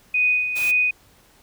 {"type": "tone with tremolo", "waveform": "sine", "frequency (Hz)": 2489, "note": "D#7", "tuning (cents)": 0, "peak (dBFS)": -15, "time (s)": [0.14, 0.91], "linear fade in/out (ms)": 5, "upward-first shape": "sine", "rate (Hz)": 2, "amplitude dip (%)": 60}
{"type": "noise", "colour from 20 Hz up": "white", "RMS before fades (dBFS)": -33, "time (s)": [0.55, 0.72], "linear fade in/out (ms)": 20}
{"effects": ["pink hiss -55 dBFS RMS until 1.42 s"]}